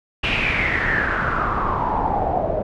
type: noise with low-pass filter sweep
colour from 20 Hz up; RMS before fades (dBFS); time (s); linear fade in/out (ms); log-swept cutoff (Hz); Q
pink; -21; 0.23-2.63; 10; 2800 to 600; 7.5
effects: none